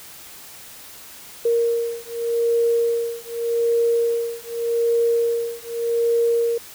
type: beating tone pair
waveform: sine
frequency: 466.2 / 467.04 Hz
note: A#4 / A#4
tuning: 0 / +3 cents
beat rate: 0.84 Hz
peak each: -21 dBFS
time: 1.45-6.58 s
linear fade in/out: 5 ms
effects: white hiss -41 dBFS RMS until 6.74 s